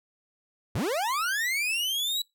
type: linear sweep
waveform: 40% pulse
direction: up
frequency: 69.8 to 3951 Hz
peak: -25 dBFS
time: 0.75-2.22 s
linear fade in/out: 5 ms
effects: noise-tail reverb RT60 0.2 s tail -24 dB re dry